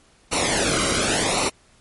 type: noise with flanger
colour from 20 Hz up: pink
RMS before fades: -21 dBFS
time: 0.31-1.5 s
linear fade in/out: 20 ms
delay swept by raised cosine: 0.6 to 1.16 ms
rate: 0.9 Hz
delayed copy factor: -0.75
effects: pink hiss -56 dBFS RMS until 1.8 s + MP3 48 kbps